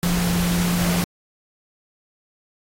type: tone in noise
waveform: sine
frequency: 174.9 Hz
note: F3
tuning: 3 cents sharp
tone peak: -19 dBFS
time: 0.03-1.04 s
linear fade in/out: 0 ms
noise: pink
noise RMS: -25 dBFS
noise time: 0.03-1.04 s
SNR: +3 dB
effects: AAC 48 kbps